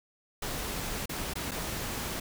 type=noise with dropouts; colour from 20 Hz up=pink; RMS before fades=-35 dBFS; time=0.42-2.2 s; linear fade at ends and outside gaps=5 ms; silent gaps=1.058-1.093 / 1.337-1.354 / 1.511-1.516 s; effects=none